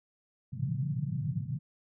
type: band-pass noise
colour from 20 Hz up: white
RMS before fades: -33 dBFS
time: 0.52-1.59 s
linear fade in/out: 20 ms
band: 120 to 160 Hz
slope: 48 dB/octave
effects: none